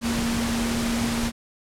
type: tone in noise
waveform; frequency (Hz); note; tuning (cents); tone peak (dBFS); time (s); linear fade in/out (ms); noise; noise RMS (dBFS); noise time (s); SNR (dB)
sine; 233.1; A#3; 0; -24; 0.01-1.32; 50; pink; -28; 0.01-1.32; +1
effects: low-pass 10000 Hz 12 dB/octave